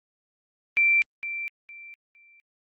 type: tone with echo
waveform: sine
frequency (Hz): 2349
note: D7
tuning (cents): 0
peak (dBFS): -17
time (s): 0.77-1.02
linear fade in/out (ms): 0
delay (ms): 460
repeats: 3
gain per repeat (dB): -12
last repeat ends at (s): 2.4
effects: Opus 24 kbps